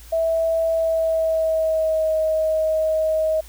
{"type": "tone with pitch glide", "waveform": "sine", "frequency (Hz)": [654, 631], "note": ["E5", "D#5"], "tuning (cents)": [-14, 24], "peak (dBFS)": -17, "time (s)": [0.12, 3.41], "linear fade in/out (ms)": 10, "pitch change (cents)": -62, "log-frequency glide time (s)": [0.7, 2.15], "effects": ["added 56 Hz sine -41 dBFS peak until 3.48 s", "white hiss -47 dBFS RMS until 3.48 s"]}